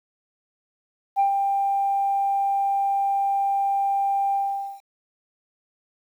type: tone with ADSR envelope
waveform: sine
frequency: 792 Hz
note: G5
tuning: 18 cents sharp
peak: -14 dBFS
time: 1.16-4.81 s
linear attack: 35 ms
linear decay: 110 ms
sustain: -5 dB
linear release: 470 ms
effects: tanh soft clip ceiling -13 dBFS + 9-bit